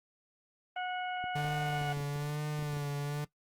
harmonic tone, 731 Hz, F#5, 21 cents flat, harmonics 1 / 2 / 3 / 4, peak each -35 / -41 / -45 / -47 dBFS, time 0.76-1.93 s, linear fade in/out 5 ms
clicks, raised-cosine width 3 ms, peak -34 dBFS, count 10, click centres 1.241 / 1.447 / 1.815 / 1.973 / 2.005 / 2.16 / 2.592 / 2.625 / 2.735 / 2.769 s
45% pulse tone with vibrato, 146.83 Hz, D3, in tune, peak -33 dBFS, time 1.35-3.25 s, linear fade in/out 10 ms, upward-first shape sine, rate 1.1 Hz, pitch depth 41 cents each way
effects noise-tail reverb RT60 0.1 s tail -19 dB re dry + Opus 24 kbps

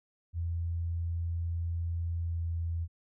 sine tone with pitch glide, 84.5 to 83.77 Hz, E2 to E2, +43 to +28 cents, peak -30 dBFS, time 0.33-2.88 s, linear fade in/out 50 ms, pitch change -15 cents, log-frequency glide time 2.19-2.43 s, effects none

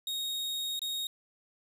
40% pulse tone with dropouts, 3743 Hz, A#7, 6 cents sharp, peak -31 dBFS, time 0.07-1.07 s, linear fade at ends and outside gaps 2 ms, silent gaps 0.793-0.817 s, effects none

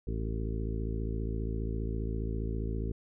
harmonic tone with a mistuned harmonic, 54.9 Hz, A1, 3 cents flat, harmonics 1 / 2 / 3 / 4 / 5 / 6 / 7 / 8, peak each -33 / -37 / -43 / -42 / -44 / -46 / -43 / -46 dBFS, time 0.07-2.92 s, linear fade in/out 5 ms, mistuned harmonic 8, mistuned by +45 cents, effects none

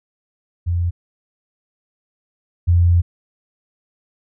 sine tone pair in turn, 86.7 / 86.7 Hz, F2 / F2, -12 / -12 cents, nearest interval unison, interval 0 cents, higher neither, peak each -16 / -10 dBFS, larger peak second, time 0.66-0.91 / 2.67-3.02 s, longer second, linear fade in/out 20 ms, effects none

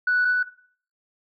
sine tone pair in turn, 1480 / 1485.5 Hz, F#6 / F#6, 0 / +6 cents, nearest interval unison, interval 6 cents, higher second, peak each -17 dBFS, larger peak neither, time 0.07-0.25 / 0.25-0.43 s, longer neither, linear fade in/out 5 ms, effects noise-tail reverb RT60 0.5 s tail -17 dB re dry + tanh soft clip ceiling -14 dBFS

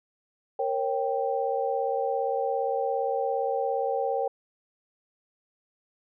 sine chord, G diminished, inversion first, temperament equal with one note detuned, 466.2 / 543.6 / 784 Hz, Bb4 / Db5 / G5, 0 / -34 / 0 cents, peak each -29 dBFS, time 0.59-4.28 s, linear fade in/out 5 ms, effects none

